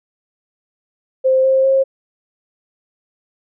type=tone with pitch steps; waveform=sine; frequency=523.3 / 529.7 / 536.2 Hz; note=C5 / C5 / C5; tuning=0 / +21 / +42 cents; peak=-10 dBFS; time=1.24-1.84 s; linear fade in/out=20 ms; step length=200 ms; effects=none